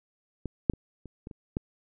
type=clicks; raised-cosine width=3 ms; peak=-20 / -8 / -28 / -30 / -27 / -30 / -16 dBFS; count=7; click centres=0.457 / 0.698 / 0.736 / 1.057 / 1.271 / 1.312 / 1.569 s; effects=none